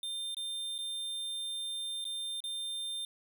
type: tone with dropouts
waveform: square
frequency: 3600 Hz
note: A7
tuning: 39 cents sharp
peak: -36 dBFS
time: 0.03-3.05 s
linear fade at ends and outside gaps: 2 ms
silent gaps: 0.346-0.368 / 0.781-0.787 / 2.043-2.051 / 2.404-2.439 s
effects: none